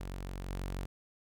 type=tone with level steps; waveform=sawtooth; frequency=46.25 Hz; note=F#1; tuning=in tune; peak=-35 / -32 dBFS; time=0-0.86 s; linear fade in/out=10 ms; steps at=0.48 s; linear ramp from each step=20 ms; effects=none